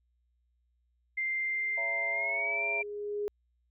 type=tone with pitch glide; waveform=sine; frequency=2093 to 2363 Hz; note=C7 to D7; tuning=0 to +10 cents; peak=-29 dBFS; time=1.17-2.83 s; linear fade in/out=10 ms; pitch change=+210 cents; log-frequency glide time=2.12-2.64 s
type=tone with exponential growth; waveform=sine; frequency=413.2 Hz; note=G#4; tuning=9 cents flat; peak=-29 dBFS; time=1.25-3.28 s; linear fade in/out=0 ms; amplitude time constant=440 ms
type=chord; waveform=sine; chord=A# diminished; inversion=first; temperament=just; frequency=559.4 / 671.3 / 932.3 Hz; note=C#5 / E5 / A#5; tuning=+16 / +31 / 0 cents; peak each=-44 / -38 / -44 dBFS; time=1.77-2.82 s; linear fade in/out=10 ms
effects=added 60 Hz sine -70 dBFS peak until 3.7 s